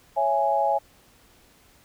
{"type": "chord", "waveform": "sine", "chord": "C# minor", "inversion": "none", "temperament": "just", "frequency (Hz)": [554.4, 665.2, 831.5], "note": ["C#5", "E5", "G#5"], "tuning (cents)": [0, 16, 2], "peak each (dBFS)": [-26, -25, -22], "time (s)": [0.16, 0.79], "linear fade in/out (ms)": 20, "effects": ["pink hiss -57 dBFS RMS until 1.84 s"]}